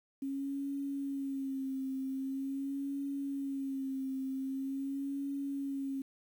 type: tone with vibrato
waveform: sine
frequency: 272 Hz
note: C#4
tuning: 33 cents flat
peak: -34 dBFS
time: 0.22-6.02 s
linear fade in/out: 5 ms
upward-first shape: sine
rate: 0.44 Hz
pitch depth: 44 cents each way
effects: 10-bit